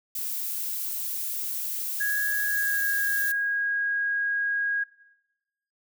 violet noise, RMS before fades -31 dBFS, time 0.15-3.32 s, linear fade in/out 5 ms
sine tone with pitch glide, 1661.2 to 1640.2 Hz, G#6 to G#6, 0 to -22 cents, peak -24 dBFS, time 2-4.84 s, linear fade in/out 10 ms, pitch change -22 cents, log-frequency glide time 2.45-2.81 s
effects noise-tail reverb RT60 1.0 s tail -19 dB re dry

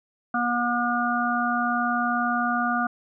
harmonic tone, 240.6 Hz, B3, 45 cents flat, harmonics 1 / 3 / 5 / 6, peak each -27 / -27 / -27 / -27 dBFS, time 0.34-2.87 s, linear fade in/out 5 ms, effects none

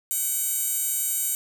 15% pulse tone with high-pass filter, 757 Hz, F#5, 39 cents sharp, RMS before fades -26 dBFS, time 0.11-1.35 s, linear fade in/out 0 ms, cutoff 9400 Hz, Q 2.2, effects none

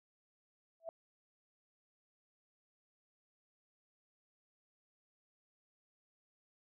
sine tone with exponential growth, 659.3 Hz, E5, in tune, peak -36 dBFS, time 0.8-0.89 s, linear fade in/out 1 ms, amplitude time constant 18 ms, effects none

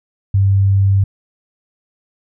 sine tone, 98 Hz, G2, in tune, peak -9 dBFS, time 0.34-1.04 s, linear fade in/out 5 ms, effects none

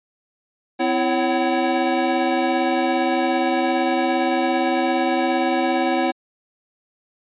square tone cluster, 257.5 / 332.4 / 551 / 755 Hz, C4 / E4 / C#5 / F#5, -28 / +15 / -11 / +35 cents, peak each -25 / -23 / -26 / -23 dBFS, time 0.79-6.12 s, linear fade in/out 20 ms, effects resampled to 8000 Hz

